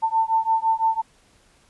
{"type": "beating tone pair", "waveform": "sine", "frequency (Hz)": [892, 897.9], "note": ["A5", "A5"], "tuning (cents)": [23, 35], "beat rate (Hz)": 5.9, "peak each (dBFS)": -21, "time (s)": [0.02, 1.02], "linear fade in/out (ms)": 20, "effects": ["pink hiss -58 dBFS RMS until 1.69 s", "resampled to 24000 Hz"]}